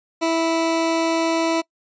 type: tone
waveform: 20% pulse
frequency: 328.5 Hz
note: E4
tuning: 6 cents flat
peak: -13 dBFS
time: 0.21-1.62 s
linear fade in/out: 20 ms
effects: noise-tail reverb RT60 0.1 s tail -25 dB re dry + resampled to 16000 Hz